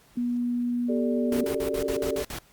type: tone with pitch glide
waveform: sine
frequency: 242.3 to 243.8 Hz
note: B3 to B3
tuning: -33 to -22 cents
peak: -24 dBFS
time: 0.17-1.44 s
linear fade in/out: 5 ms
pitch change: +11 cents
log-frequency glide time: 0.88-1.1 s
type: chord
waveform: sine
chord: G suspended second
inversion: none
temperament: equal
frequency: 392 / 440 / 587.3 Hz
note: G4 / A4 / D5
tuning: 0 / 0 / 0 cents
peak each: -31 dBFS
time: 0.88-2.24 s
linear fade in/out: 20 ms
type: harmonic tone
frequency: 91.5 Hz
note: F#2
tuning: 19 cents flat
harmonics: 3 / 4 / 5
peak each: -34 / -35 / -36 dBFS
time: 1.28-2.21 s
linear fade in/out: 50 ms
type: noise bursts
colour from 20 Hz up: pink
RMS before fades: -35 dBFS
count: 8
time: 1.32-2.388 s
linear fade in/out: 2 ms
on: 88 ms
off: 52 ms
effects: pink hiss -58 dBFS RMS until 2.52 s + Opus 48 kbps